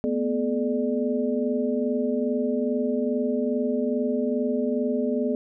sine tone cluster, 225.6 / 248 / 426.8 / 595 Hz, A3 / B3 / G#4 / D5, +44 / +7 / +47 / +22 cents, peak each -31 / -25 / -27 / -30 dBFS, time 0.04-5.35 s, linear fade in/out 0 ms, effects none

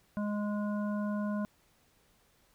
harmonic tone, 207.5 Hz, G#3, 1 cent flat, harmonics 1 / 3 / 5 / 7, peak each -31 / -40 / -44 / -47 dBFS, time 0.17-1.45 s, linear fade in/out 0 ms, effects pink hiss -68 dBFS RMS until 2.54 s

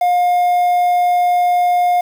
triangle tone with quantisation, 712 Hz, F5, 33 cents sharp, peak -9 dBFS, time 0.01-2.01 s, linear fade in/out 5 ms, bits 6, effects none

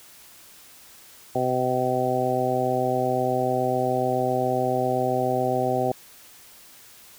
harmonic tone, 127.3 Hz, C3, 47 cents flat, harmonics 1 / 2 / 3 / 4 / 5 / 6, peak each -31 / -30 / -28 / -28 / -27 / -26 dBFS, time 1.35-5.92 s, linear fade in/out 5 ms, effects white hiss -49 dBFS RMS until 7.18 s

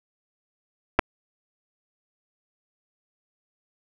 clicks, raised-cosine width 0.5 ms, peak -3 dBFS, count 2, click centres 0.99 / 0.993 s, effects none

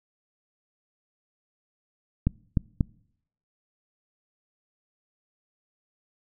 clicks, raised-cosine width 5 ms, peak -9 dBFS, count 3, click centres 2.27 / 2.572 / 2.808 s, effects noise-tail reverb RT60 0.7 s tail -25 dB re dry

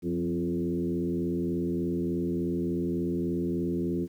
sine tone with frequency modulation, 261.6 Hz, C4, in tune, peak -26 dBFS, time 0.02-4.08 s, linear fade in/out 50 ms, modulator 83.4 Hz, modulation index 1.5, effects 10-bit

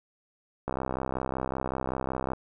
click train, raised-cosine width 1 ms, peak -16 dBFS, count 109, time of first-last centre 0.68-2.334 s, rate 65.3 Hz, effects none

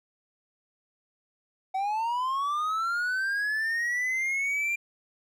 triangle linear sweep, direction up, 750 to 2390 Hz, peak -24 dBFS, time 1.74-4.76 s, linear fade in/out 10 ms, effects none

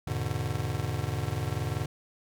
square chord, E dominant seventh, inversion none, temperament just, 82.41 / 103.01 / 123.61 / 148.33 Hz, E2 / G#2 / B2 / D3, 0 / -14 / +2 / +18 cents, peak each -38 / -34 / -35 / -36 dBFS, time 0.07-1.86 s, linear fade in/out 5 ms, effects none

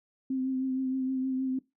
sine tone with vibrato, 261.6 Hz, C4, in tune, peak -27 dBFS, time 0.3-1.59 s, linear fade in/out 5 ms, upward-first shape triangle, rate 6.4 Hz, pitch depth 28 cents each way, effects noise-tail reverb RT60 0.2 s tail -20 dB re dry

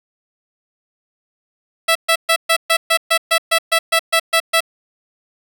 10% pulse tone bursts, 659.3 Hz, E5, in tune, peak -3 dBFS, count 14, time 1.88-4.606 s, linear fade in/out 10 ms, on 74 ms, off 130 ms, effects none

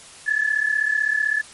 sine tone pair together, 1706.2 / 1742 Hz, G#6 / A6, +46 / -18 cents, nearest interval unison, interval 36 cents, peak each -21 dBFS, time 0.26-1.42 s, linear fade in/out 20 ms, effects white hiss -43 dBFS RMS until 1.53 s + MP3 48 kbps

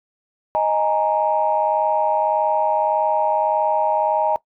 sine chord, D# suspended fourth, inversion none, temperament equal, 622.3 / 830.6 / 932.3 Hz, D#5 / G#5 / A#5, 0 / 0 / 0 cents, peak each -20 dBFS, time 0.55-4.36 s, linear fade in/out 0 ms, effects noise-tail reverb RT60 0.1 s tail -19 dB re dry + tanh soft clip ceiling -6 dBFS

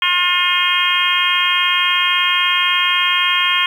harmonic tone, 356.4 Hz, F4, 35 cents sharp, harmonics 3 / 4 / 5 / 6 / 7 / 8 / 9, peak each -20 / -24 / -23 / -21 / -21 / -21 / -18 dBFS, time 0.02-3.66 s, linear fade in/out 2 ms, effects 7-bit

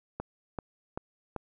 click train, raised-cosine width 1 ms, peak -20 dBFS, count 4, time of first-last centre 0.2-1.363 s, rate 2.58 Hz, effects none

